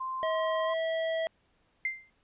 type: tone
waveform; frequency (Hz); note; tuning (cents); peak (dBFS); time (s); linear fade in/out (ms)
sine; 1044; C6; -4; -32; 0-0.74; 10
type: tone with pitch glide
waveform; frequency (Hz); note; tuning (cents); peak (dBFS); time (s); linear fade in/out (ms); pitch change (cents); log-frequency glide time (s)
square; 640 to 650.4; D#5 to E5; +49 to -23; -29; 0.23-1.27; 0; +28; 0.66-0.71
type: tone with exponential decay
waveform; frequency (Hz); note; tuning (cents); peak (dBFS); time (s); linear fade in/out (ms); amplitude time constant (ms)
sine; 2089; C7; -3; -25; 1.85-2.1; 2; 53
effects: pink hiss -70 dBFS RMS until 2.23 s + resampled to 8000 Hz